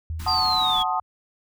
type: tone with exponential decay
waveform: sine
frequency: 80.4 Hz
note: E2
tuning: 43 cents flat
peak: -25 dBFS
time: 0.1-1.02 s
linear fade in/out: 0 ms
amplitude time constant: 200 ms
type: band-stop noise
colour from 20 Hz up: pink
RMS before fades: -39 dBFS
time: 0.19-0.83 s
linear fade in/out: 10 ms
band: 360 to 830 Hz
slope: 96 dB/octave
type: chord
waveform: sine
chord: F# diminished seventh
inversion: none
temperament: equal with one note detuned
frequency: 740 / 880 / 1055.6 / 1244.5 Hz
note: F#5 / A5 / C6 / Eb6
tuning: 0 / 0 / +15 / 0 cents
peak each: -26 / -26 / -30 / -27 dBFS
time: 0.26-1 s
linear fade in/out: 5 ms
type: linear sweep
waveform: sine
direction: down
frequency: 4824 to 3261 Hz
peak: -21 dBFS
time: 0.27-0.84 s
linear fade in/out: 20 ms
effects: none